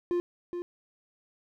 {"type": "tone with echo", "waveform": "triangle", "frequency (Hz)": 350.8, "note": "F4", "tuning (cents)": 8, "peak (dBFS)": -23, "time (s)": [0.11, 0.2], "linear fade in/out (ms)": 0, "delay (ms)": 420, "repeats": 1, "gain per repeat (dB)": -7, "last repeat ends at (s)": 0.62, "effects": []}